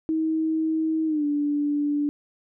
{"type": "tone with pitch glide", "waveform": "sine", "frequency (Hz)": [318.1, 291.7], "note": ["D#4", "D4"], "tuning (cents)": [38, -12], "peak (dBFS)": -21, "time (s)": [0.09, 2.09], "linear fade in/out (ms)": 0, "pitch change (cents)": -150, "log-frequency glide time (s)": [1.06, 1.25], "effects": []}